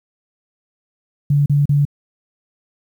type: tone bursts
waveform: sine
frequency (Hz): 143.8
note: D3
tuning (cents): -36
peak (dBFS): -11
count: 3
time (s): 1.3-1.852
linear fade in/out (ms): 5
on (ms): 160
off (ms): 36
effects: 8-bit